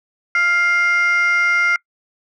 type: tone pair together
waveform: sine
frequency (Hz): 1396.9 / 2110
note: F6 / C7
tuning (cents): 0 / +14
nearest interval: perfect fifth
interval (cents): 714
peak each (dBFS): -14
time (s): 0.35-1.76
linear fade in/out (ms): 2
effects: noise-tail reverb RT60 0.1 s tail -24 dB re dry + tanh soft clip ceiling -10 dBFS